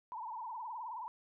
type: tone with vibrato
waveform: sine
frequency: 932.3 Hz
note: A#5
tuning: in tune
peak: -40 dBFS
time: 0.12-1.08 s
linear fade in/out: 0 ms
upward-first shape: triangle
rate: 19 Hz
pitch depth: 170 cents each way
effects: none